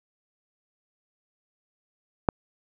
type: click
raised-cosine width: 1 ms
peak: -5 dBFS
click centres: 2.288 s
effects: none